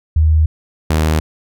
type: tone pair in turn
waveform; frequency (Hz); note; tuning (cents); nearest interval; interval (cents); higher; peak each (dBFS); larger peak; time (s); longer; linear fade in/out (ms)
sine / sawtooth; 78.3 / 78.3; D#2 / D#2; +11 / +11; unison; 0; neither; -8; neither; 0.16-0.46 / 0.9-1.2; neither; 5
effects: none